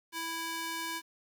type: tone with high-pass filter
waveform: square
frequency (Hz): 329.6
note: E4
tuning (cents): 0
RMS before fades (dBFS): -37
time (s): 0.12-1.02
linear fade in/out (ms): 50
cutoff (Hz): 940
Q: 0.66
effects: 9-bit